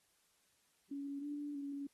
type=tone with pitch steps; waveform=sine; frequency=280.9 / 291.2 / 281.5 Hz; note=C#4 / D4 / C#4; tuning=+23 / -15 / +27 cents; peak=-40 dBFS; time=0.91-1.87 s; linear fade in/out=5 ms; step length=320 ms; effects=white hiss -75 dBFS RMS until 1.93 s + AAC 32 kbps